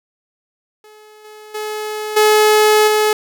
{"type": "tone with level steps", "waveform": "sawtooth", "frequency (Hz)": 426.7, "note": "G#4", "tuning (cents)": 47, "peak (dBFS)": [-37, -32, -18, -5, -8], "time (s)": [0.84, 3.13], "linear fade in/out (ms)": 2, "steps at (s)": [1.24, 1.54, 2.16, 2.87], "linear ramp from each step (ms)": 10, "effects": []}